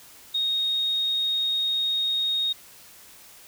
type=tone; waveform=sine; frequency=3729 Hz; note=A#7; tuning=in tune; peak=-22 dBFS; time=0.34-2.53 s; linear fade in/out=10 ms; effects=white hiss -49 dBFS RMS until 3.47 s